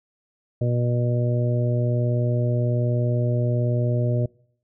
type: harmonic tone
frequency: 121.2 Hz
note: B2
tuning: 32 cents flat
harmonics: 1 / 2 / 3 / 4 / 5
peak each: -20 / -31 / -31 / -33 / -30 dBFS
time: 0.61-4.26 s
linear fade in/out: 5 ms
effects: noise-tail reverb RT60 0.6 s tail -24 dB re dry